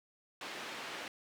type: band-pass noise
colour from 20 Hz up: white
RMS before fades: -44 dBFS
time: 0.41-1.08 s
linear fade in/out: 2 ms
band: 220 to 2900 Hz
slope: 12 dB/octave
effects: none